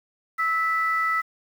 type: tone pair together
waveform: sine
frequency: 1306.4 / 1975.5 Hz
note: E6 / B6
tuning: -16 / 0 cents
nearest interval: perfect fifth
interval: 716 cents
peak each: -22 / -24 dBFS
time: 0.38-1.22 s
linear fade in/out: 20 ms
effects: tanh soft clip ceiling -13 dBFS + 8-bit